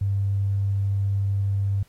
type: tone with tanh clipping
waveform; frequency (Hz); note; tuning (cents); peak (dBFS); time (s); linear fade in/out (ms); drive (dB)
triangle; 99; G2; +18; -20; 0.01-1.83; 5; 3
effects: pink hiss -61 dBFS RMS until 1.88 s + AAC 48 kbps